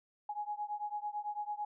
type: beating tone pair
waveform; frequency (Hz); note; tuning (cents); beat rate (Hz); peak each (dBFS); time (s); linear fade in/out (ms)
sine; 830.6 / 839.6; G#5 / G#5; 0 / +19; 9; -39 / -40; 0.29-1.65; 5
effects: none